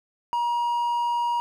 triangle tone, 952 Hz, A#5, 36 cents sharp, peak -20 dBFS, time 0.33-1.4 s, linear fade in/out 0 ms, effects none

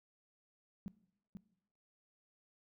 sine tone with echo, 194.9 Hz, G3, 10 cents flat, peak -39 dBFS, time 0.86-0.88 s, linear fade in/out 0 ms, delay 490 ms, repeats 1, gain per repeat -5 dB, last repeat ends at 1.37 s, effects noise-tail reverb RT60 0.8 s tail -20 dB re dry

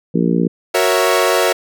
harmonic tone, 58 Hz, A#1, 8 cents flat, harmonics 3 / 4 / 5 / 6 / 7 / 8, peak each -16 / -18 / -20 / -22 / -23 / -24 dBFS, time 0.14-0.48 s, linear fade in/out 10 ms
sawtooth chord, F# dominant seventh, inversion none, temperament equal, 370 / 466.2 / 554.4 / 659.3 Hz, F#4 / A#4 / C#5 / E5, 0 / 0 / 0 / 0 cents, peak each -14 dBFS, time 0.74-1.53 s, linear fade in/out 10 ms
effects none

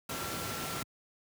sine tone in noise, 1356 Hz, E6, 49 cents sharp, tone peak -43 dBFS, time 0.09-0.83 s, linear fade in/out 5 ms, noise pink, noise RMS -37 dBFS, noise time 0.09-0.83 s, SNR -9 dB, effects high-pass 100 Hz 12 dB/octave

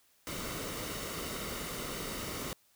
pink noise with comb filter, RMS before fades -39 dBFS, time 0.27-2.53 s, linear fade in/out 0 ms, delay 1.2 ms, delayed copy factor -0.5, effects white hiss -68 dBFS RMS until 2.75 s

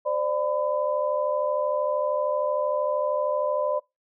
sine tone cluster, 521 / 594 / 1005 Hz, C5 / D5 / B5, -7 / +20 / +30 cents, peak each -29 / -24 / -30 dBFS, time 0.05-3.8 s, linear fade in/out 20 ms, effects noise-tail reverb RT60 0.2 s tail -23 dB re dry

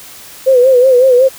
sine tone with vibrato, 510 Hz, C5, 44 cents flat, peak -4 dBFS, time 0.46-1.29 s, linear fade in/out 20 ms, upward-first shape sine, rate 5.4 Hz, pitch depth 82 cents each way, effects white hiss -34 dBFS RMS until 1.38 s

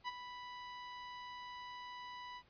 sawtooth tone with ADSR envelope, 987.8 Hz, B5, in tune, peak -33 dBFS, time 0.04-2.43 s, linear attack 40 ms, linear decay 26 ms, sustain -10 dB, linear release 62 ms, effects pink hiss -69 dBFS RMS until 2.49 s + resampled to 11025 Hz

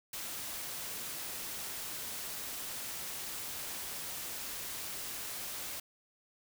white noise, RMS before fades -41 dBFS, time 0.13-5.8 s, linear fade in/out 5 ms, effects none

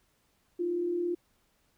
sine tone pair together, 311.1 / 349.2 Hz, D#4 / F4, 0 / 0 cents, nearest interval major second, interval 200 cents, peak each -39 / -28 dBFS, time 0.59-1.15 s, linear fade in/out 10 ms, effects pink hiss -71 dBFS RMS until 1.77 s

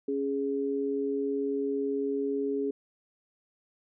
sine tone pair together, 277.2 / 415.3 Hz, C#4 / G#4, 0 / 0 cents, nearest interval perfect fifth, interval 700 cents, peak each -31 / -29 dBFS, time 0.08-2.71 s, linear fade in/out 5 ms, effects none

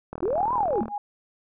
click train, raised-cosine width 1 ms, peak -20 dBFS, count 31, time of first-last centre 0.13-0.882 s, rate 39.9 Hz
sine linear two-way sweep, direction up then down, 309.7 to 1046.5 to 309.7 Hz, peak -22 dBFS, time 0.22-0.81 s, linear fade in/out 10 ms, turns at 0.54 s
sine tone with tremolo, 822 Hz, G#5, 18 cents flat, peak -26 dBFS, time 0.36-0.98 s, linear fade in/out 2 ms, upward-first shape sine, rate 5.4 Hz, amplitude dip 100%
sine tone with exponential decay, 223 Hz, A3, 23 cents sharp, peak -20 dBFS, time 0.81-0.93 s, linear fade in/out 5 ms, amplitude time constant 25 ms
effects none

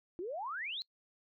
sine exponential sweep, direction up, 329.6 to 4286 Hz, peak -37 dBFS, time 0.19-0.82 s, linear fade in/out 0 ms, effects noise-tail reverb RT60 0.1 s tail -25 dB re dry

